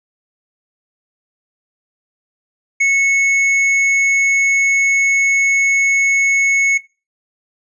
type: tone with hard clipping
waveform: sine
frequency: 2200 Hz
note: C#7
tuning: 14 cents flat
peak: -12 dBFS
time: 2.8-6.78 s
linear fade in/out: 10 ms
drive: 5 dB
effects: noise-tail reverb RT60 0.3 s tail -19 dB re dry + resampled to 24000 Hz